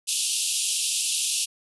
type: band-pass noise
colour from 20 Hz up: white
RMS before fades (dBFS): -26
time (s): 0.07-1.46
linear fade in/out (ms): 20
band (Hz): 2600 to 11000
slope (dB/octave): 96
effects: none